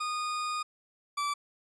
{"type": "tone pair in turn", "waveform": "40% pulse", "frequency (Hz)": [1230, 1158.9], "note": ["D#6", "D6"], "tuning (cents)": [-20, -23], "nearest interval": "minor second", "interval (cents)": 103, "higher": "first", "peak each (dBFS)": [-30, -28], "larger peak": "second", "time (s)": [[0, 0.63], [1.17, 1.34]], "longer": "first", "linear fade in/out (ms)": 10, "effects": ["resampled to 22050 Hz"]}